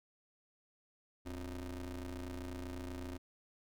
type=ring-modulated tone; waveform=30% pulse; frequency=92.5 Hz; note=F#2; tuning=in tune; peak=-36 dBFS; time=1.25-3.18 s; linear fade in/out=20 ms; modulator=171 Hz; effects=none